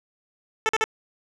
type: tone bursts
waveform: 10% pulse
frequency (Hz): 440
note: A4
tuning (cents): 0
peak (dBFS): -11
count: 3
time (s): 0.66-0.84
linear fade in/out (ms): 0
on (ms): 30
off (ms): 45
effects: low-pass 6000 Hz 12 dB/octave